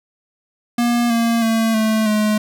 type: tone with pitch steps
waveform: square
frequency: 238.3 / 231.6 / 225.2 / 218.9 / 212.8 Hz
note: A#3 / A#3 / A3 / A3 / G#3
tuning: +38 / -11 / +40 / -9 / +42 cents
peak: -15 dBFS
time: 0.78-2.38 s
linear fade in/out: 5 ms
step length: 320 ms
effects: none